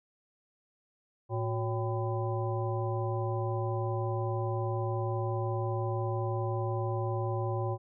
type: harmonic tone with a mistuned harmonic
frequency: 111.8 Hz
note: A2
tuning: 28 cents sharp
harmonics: 1 / 3 / 5 / 7 / 9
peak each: -31 / -36 / -38 / -39 / -41 dBFS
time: 1.29-7.78 s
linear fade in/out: 50 ms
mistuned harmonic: 3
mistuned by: +150 cents
effects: none